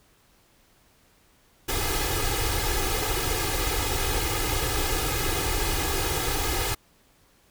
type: noise with comb filter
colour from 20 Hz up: pink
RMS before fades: -26 dBFS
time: 1.68-6.75 s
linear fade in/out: 10 ms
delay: 2.4 ms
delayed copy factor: +0.95
effects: pink hiss -61 dBFS RMS until 7.5 s